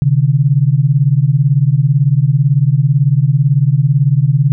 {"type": "beating tone pair", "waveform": "sine", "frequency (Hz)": [130.81, 148.81], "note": ["C3", "D3"], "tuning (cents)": [0, 23], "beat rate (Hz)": 18, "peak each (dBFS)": -11, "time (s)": [0.02, 4.52], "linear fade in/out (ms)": 0, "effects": []}